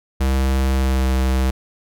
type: tone with pitch glide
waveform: square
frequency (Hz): 66.2 to 65.18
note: C2 to C2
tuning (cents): +21 to -6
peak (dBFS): -16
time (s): 0.2-1.51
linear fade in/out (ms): 10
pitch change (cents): -27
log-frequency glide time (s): 0.73-1.07
effects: none